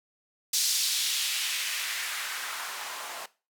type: noise with band-pass filter sweep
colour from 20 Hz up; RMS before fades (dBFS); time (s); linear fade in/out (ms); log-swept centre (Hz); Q
blue; -31; 0.53-3.26; 5; 5100 to 750; 1.4
effects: noise-tail reverb RT60 0.3 s tail -18 dB re dry